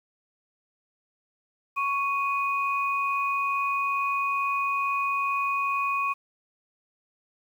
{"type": "tone pair together", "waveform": "sine", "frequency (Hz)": [1108.7, 2489], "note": ["C#6", "D#7"], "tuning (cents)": [0, 0], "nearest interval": "octave + major second", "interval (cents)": 1400, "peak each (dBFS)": [-25, -29], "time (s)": [1.76, 6.14], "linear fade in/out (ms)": 20, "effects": ["9-bit"]}